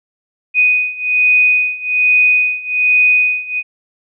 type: beating tone pair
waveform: sine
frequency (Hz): 2489 / 2490.2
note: D#7 / D#7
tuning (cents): 0 / +1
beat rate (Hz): 1.2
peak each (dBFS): -14 / -12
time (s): 0.54-3.63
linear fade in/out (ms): 50
effects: none